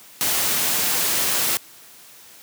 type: noise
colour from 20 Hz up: white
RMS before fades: -21 dBFS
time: 0.21-1.57 s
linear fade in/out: 0 ms
effects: white hiss -46 dBFS RMS until 2.42 s + high-pass 100 Hz 12 dB/octave